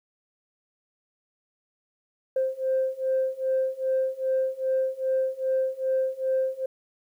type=beating tone pair; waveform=sine; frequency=523.3 / 525.8 Hz; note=C5 / C5; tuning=0 / +8 cents; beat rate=2.5 Hz; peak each=-26 / -25 dBFS; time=2.36-6.66 s; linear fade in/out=5 ms; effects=tanh soft clip ceiling -17 dBFS + 10-bit